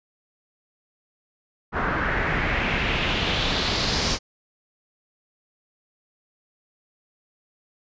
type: noise with low-pass filter sweep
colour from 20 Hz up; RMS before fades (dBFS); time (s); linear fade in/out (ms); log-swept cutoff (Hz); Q
pink; -24; 1.72-4.19; 50; 1400 to 5500; 2.7
effects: resampled to 16000 Hz